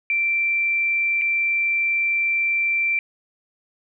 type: tone with dropouts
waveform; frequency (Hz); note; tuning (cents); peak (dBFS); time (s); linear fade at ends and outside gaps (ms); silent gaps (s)
sine; 2349; D7; 0; -18; 0.1-2.99; 1; 1.214-1.218
effects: none